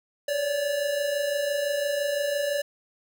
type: tone pair together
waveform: square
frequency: 553 / 578.9 Hz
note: C#5 / D5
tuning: -4 / -25 cents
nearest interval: minor second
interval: 79 cents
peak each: -33 / -26 dBFS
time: 0.28-2.62 s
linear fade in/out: 5 ms
effects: none